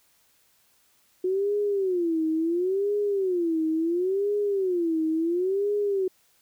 sine tone with vibrato, 361.8 Hz, F#4, 39 cents flat, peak -22 dBFS, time 1.24-6.08 s, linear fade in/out 5 ms, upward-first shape sine, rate 0.72 Hz, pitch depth 230 cents each way, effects white hiss -64 dBFS RMS until 6.41 s

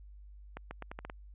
accelerating click train, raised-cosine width 0.5 ms, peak -26 dBFS, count 7, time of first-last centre 0.57-1.099 s, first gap 140 ms, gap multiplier 0.81, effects added 50 Hz sine -49 dBFS peak until 1.34 s + resampled to 8000 Hz

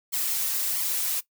blue noise with flanger, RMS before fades -27 dBFS, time 0.12-1.21 s, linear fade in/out 20 ms, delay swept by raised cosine 0.9 to 6.6 ms, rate 1.5 Hz, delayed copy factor +0.75, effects noise-tail reverb RT60 0.1 s tail -17 dB re dry

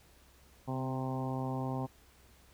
harmonic tone with a mistuned harmonic, 131.2 Hz, C3, 5 cents sharp, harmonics 1 / 2 / 3 / 4 / 5 / 6 / 7 / 8, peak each -36 / -38 / -45 / -45 / -46 / -43 / -45 / -48 dBFS, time 0.67-1.87 s, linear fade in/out 20 ms, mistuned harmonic 2, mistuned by -19 cents, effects added 65 Hz sine -63 dBFS peak until 2.53 s + pink hiss -63 dBFS RMS until 2.53 s

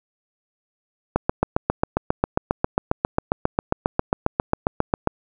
click train, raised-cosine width 1 ms, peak -3 dBFS, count 30, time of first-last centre 1.16-5.074 s, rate 7.41 Hz, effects none

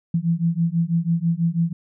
sine beating tone pair, 164.81 / 170.91 Hz, E3 / F3, 0 / -37 cents, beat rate 6.1 Hz, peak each -21 dBFS, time 0.14-1.73 s, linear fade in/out 5 ms, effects none

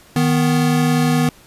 square tone pair together, 155.54 / 246.9 Hz, D#3 / B3, 0 / 0 cents, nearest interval minor sixth, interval 800 cents, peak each -17 dBFS, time 0.16-1.29 s, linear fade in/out 2 ms, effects pink hiss -47 dBFS RMS until 1.46 s + resampled to 32000 Hz

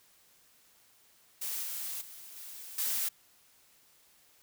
blue noise with level steps, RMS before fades -36 / -38 / -49 / -46 / -32 dBFS, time 1.41-3.09 s, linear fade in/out 10 ms, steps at 1.63 / 2.01 / 2.36 / 2.78 s, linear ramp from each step 5 ms, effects white hiss -64 dBFS RMS until 4.42 s

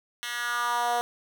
10% pulse tone with high-pass filter sweep, 240 Hz, B3, 49 cents flat, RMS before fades -28 dBFS, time 0.23-1.01 s, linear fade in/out 0 ms, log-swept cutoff 2300 to 610 Hz, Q 2.9, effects none

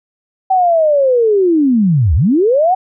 sine linear two-way sweep, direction down then up, 770 to 65.41 to 770 Hz, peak -8 dBFS, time 0.5-2.75 s, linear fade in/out 10 ms, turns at 2.15 s, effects none

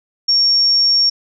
sine tone, 5520 Hz, F8, 21 cents flat, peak -10 dBFS, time 0.28-1.1 s, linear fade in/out 10 ms, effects none

